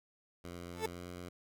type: tone with pitch glide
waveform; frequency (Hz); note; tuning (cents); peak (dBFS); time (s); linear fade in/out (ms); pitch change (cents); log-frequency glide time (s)
10% pulse; 87.31 to 88.63; F2 to F2; 0 to +26; -36; 0.44-1.29; 5; +26; 0.9-1.03
type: tone with exponential growth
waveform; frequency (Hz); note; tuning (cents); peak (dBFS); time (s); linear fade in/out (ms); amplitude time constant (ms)
30% pulse; 440; A4; 0; -27; 0.71-0.86; 5; 31
effects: none